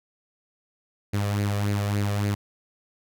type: tone with flanger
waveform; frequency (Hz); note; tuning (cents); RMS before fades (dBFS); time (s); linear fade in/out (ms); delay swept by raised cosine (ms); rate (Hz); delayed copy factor
sawtooth; 102.1; G#2; -29; -25; 1.13-2.35; 10; 0.44 to 1.74; 3.5; +0.55
effects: none